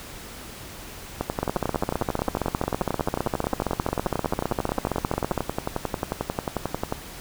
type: two click trains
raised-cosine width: 1 ms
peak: -9 / -10 dBFS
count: 61 / 65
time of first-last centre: 1.43-5.377 / 1.21-6.924 s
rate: 15.2 / 11.2 Hz
effects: pink hiss -40 dBFS RMS until 7.2 s